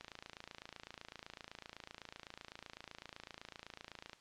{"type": "click train", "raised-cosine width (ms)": 0.2, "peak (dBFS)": -30, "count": 116, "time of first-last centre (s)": [0.01, 4.132], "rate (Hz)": 27.9, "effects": ["white hiss -65 dBFS RMS until 4.2 s", "low-pass 5000 Hz 12 dB/octave"]}